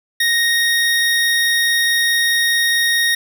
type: tone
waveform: 25% pulse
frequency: 1864.7 Hz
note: A#6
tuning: in tune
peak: -10 dBFS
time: 0.2-3.15 s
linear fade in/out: 5 ms
effects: none